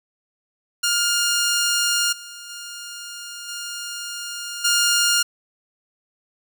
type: tone with level steps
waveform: 10% pulse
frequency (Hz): 1411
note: F6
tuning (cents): +17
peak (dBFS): -10 / -28 / -25 / -21 / -8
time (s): 0.83-5.23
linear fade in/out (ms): 10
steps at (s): 2.12 / 2.49 / 3.48 / 4.64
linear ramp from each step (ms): 10
effects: none